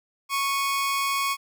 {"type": "tone pair together", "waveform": "sawtooth", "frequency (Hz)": [1105, 2481], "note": ["C#6", "D#7"], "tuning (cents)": [-6, -6], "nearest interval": "octave + major second", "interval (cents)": 1400, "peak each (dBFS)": [-20, -29], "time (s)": [0.29, 1.37], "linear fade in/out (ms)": 50, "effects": []}